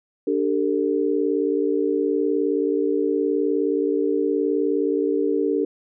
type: chord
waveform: sine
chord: D suspended fourth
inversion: none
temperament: equal with one note detuned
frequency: 293.7 / 392 / 451.1 Hz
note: D4 / G4 / A4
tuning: 0 / 0 / +43 cents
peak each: -23 dBFS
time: 0.27-5.65 s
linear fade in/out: 5 ms
effects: none